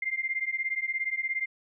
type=beating tone pair; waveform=sine; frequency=2092 / 2109 Hz; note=C7 / C7; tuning=-1 / +13 cents; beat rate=17 Hz; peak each=-31 dBFS; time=0.02-1.46 s; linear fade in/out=5 ms; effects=none